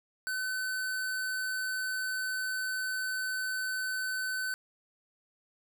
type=tone; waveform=square; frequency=1517 Hz; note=F#6; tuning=43 cents sharp; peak=-32 dBFS; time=0.27-4.54 s; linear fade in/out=0 ms; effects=10-bit